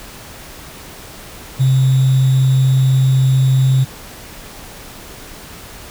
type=tone with sample-and-hold; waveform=sine; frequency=131.9 Hz; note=C3; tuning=14 cents sharp; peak=-9 dBFS; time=1.59-3.85 s; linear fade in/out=20 ms; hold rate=3675 Hz; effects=pink hiss -35 dBFS RMS until 5.9 s